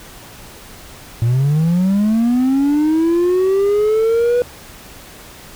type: linear sweep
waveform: triangle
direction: up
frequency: 112.8 to 492.2 Hz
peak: -9 dBFS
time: 1.22-4.42 s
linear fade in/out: 0 ms
effects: tanh soft clip ceiling -5 dBFS + pink hiss -38 dBFS RMS until 5.55 s